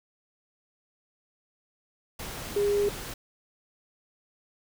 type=tone in noise; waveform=sine; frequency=407.5 Hz; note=G#4; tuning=33 cents flat; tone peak=-22 dBFS; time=2.56-2.89 s; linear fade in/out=5 ms; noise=pink; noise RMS=-38 dBFS; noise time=2.19-3.14 s; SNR=+13 dB; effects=none